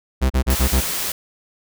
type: tone bursts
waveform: 45% pulse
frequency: 65.41 Hz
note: C2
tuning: in tune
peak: -14 dBFS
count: 5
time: 0.21-0.81 s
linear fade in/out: 20 ms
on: 92 ms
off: 35 ms
type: noise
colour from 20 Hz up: white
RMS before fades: -24 dBFS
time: 0.5-1.12 s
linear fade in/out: 2 ms
effects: none